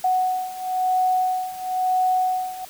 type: beating tone pair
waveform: sine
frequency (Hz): 740 / 740.99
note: F#5 / F#5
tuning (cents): 0 / +2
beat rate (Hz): 0.99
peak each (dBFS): -24 / -21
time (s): 0.04-2.65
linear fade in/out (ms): 5
effects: white hiss -43 dBFS RMS until 2.69 s